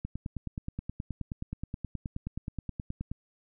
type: click train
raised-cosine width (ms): 5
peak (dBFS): -22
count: 30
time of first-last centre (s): 0.05-3.116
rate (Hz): 9.46
effects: none